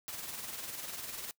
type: noise with tremolo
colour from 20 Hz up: white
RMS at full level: -40 dBFS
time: 0.08-1.31 s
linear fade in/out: 0 ms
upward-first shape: sine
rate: 20 Hz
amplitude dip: 50%
effects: noise-tail reverb RT60 0.1 s tail -22 dB re dry